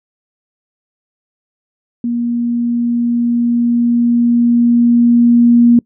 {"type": "tone with level ramp", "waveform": "sine", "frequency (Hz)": 237.6, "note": "A#3", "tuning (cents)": 33, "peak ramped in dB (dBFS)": [-14, -4], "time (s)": [2.04, 5.79], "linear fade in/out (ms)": 2, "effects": ["noise-tail reverb RT60 0.1 s tail -25 dB re dry"]}